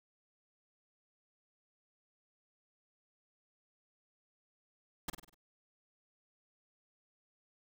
pink noise with echo, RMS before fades -37 dBFS, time 5.08-5.1 s, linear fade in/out 5 ms, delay 49 ms, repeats 5, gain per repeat -6 dB, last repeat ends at 5.345 s, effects none

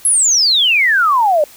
sine exponential sweep, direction down, 11175 to 572 Hz, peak -9 dBFS, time 0.05-1.44 s, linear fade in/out 2 ms, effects white hiss -41 dBFS RMS until 1.56 s

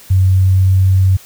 sine tone with pitch glide, 94 to 94.54 Hz, F#2 to F#2, +28 to +38 cents, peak -7 dBFS, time 0.1-1.17 s, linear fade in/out 10 ms, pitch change +10 cents, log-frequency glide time 0.29-0.91 s, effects white hiss -40 dBFS RMS until 1.25 s

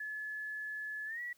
sine tone with pitch glide, 1715 to 1936.2 Hz, A6 to B6, -45 to -35 cents, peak -38 dBFS, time 0-1.33 s, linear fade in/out 5 ms, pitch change +210 cents, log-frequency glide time 1.06-1.21 s, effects white hiss -69 dBFS RMS until 1.37 s

